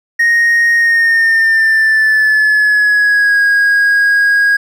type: tone with pitch glide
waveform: triangle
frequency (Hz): 1864.7 to 1642.2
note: A#6 to G#6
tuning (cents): 0 to -20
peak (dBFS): -5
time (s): 0.19-4.57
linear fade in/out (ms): 10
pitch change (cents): -220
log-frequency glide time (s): 0.76-3.42
effects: tanh soft clip ceiling -1 dBFS